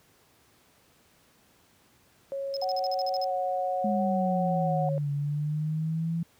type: tone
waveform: sine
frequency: 550 Hz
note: C#5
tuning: 14 cents flat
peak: -30 dBFS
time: 2.32-4.98 s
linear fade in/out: 0 ms
type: tone bursts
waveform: triangle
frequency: 5150 Hz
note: E8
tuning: 41 cents flat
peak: -32 dBFS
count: 10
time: 2.54-3.242 s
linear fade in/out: 0 ms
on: 27 ms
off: 48 ms
type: tone with vibrato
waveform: sine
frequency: 740 Hz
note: F#5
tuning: in tune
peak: -28 dBFS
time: 2.62-4.89 s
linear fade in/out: 2 ms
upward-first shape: square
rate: 0.73 Hz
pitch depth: 14 cents each way
type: exponential two-way sweep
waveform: sine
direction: down then up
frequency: 211 to 142.2 to 168.2 Hz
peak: -26 dBFS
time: 3.84-6.23 s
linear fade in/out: 5 ms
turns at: 5.11 s
effects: pink hiss -62 dBFS RMS until 6.39 s + high-pass 80 Hz 12 dB/octave